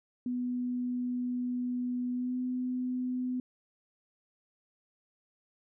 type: tone with pitch glide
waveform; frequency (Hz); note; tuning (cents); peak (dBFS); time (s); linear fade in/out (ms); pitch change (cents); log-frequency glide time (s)
sine; 247.4 to 251.9; B3 to B3; +3 to +34; -30; 0.26-3.4; 2; +31; 2.12-2.36
effects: none